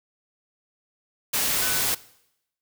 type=tone in noise; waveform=sine; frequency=1500 Hz; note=F#6; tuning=23 cents sharp; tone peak=-32 dBFS; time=1.62-1.82 s; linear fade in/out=10 ms; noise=white; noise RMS=-24 dBFS; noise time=1.33-1.95 s; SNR=-11 dB; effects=noise-tail reverb RT60 0.8 s tail -20 dB re dry